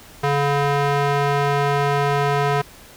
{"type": "tone with band-pass filter", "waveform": "square", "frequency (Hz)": 142.3, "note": "C#3", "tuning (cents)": 46, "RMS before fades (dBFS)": -19, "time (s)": [0.23, 2.62], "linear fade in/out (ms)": 10, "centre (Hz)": 960, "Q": 0.7, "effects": ["pink hiss -44 dBFS RMS until 2.96 s"]}